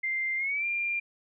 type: tone with pitch glide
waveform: sine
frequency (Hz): 2093 to 2390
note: C7 to D7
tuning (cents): 0 to +30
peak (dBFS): -27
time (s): 0.03-1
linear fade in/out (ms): 10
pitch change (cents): +230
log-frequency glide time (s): 0.37-0.66
effects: none